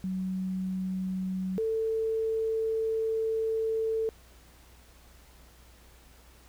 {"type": "tone pair in turn", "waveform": "sine", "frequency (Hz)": [187.1, 445], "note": ["F#3", "A4"], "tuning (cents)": [20, 20], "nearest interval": "octave + minor third", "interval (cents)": 1500, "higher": "second", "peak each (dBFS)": [-29, -26], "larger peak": "second", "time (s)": [[0.04, 1.58], [1.58, 4.09]], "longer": "second", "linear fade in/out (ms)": 0, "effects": ["added 60 Hz sine -55 dBFS peak until 6.48 s", "pink hiss -58 dBFS RMS until 6.48 s"]}